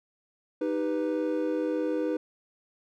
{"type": "chord", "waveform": "triangle", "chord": "Eb augmented", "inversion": "none", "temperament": "equal", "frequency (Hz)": [311.1, 392, 493.9], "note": ["Eb4", "G4", "B4"], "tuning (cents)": [0, 0, 0], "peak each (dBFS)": [-27, -32, -28], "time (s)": [0.61, 2.17], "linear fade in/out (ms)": 5, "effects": []}